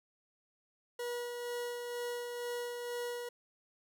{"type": "tone with tremolo", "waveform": "40% pulse", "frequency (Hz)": 482.4, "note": "B4", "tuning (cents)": -41, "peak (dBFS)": -35, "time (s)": [0.99, 3.29], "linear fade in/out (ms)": 5, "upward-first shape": "sine", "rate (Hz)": 2.1, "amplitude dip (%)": 35, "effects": []}